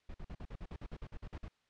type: noise bursts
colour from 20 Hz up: brown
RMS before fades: -44 dBFS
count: 14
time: 0.09-1.483 s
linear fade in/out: 5 ms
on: 54 ms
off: 49 ms
effects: white hiss -75 dBFS RMS until 1.69 s + low-pass 4000 Hz 12 dB/octave